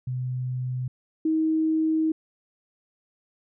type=tone pair in turn; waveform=sine; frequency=126.8 / 317 Hz; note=B2 / D#4; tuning=+46 / +32 cents; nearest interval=octave + major third; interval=1586 cents; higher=second; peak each=-26 / -20 dBFS; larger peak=second; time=0.07-0.88 / 1.25-2.12 s; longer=second; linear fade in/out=5 ms; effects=none